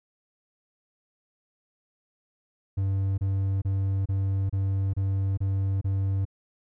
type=tone bursts; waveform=triangle; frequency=97.1 Hz; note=G2; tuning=16 cents flat; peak=-21 dBFS; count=8; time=2.77-6.253 s; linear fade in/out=10 ms; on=410 ms; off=29 ms; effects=none